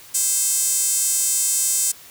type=tone with high-pass filter; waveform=sawtooth; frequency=523.3 Hz; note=C5; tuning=in tune; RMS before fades=-20 dBFS; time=0.14-1.92 s; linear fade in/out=10 ms; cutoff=7900 Hz; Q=3; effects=white hiss -44 dBFS RMS until 2.1 s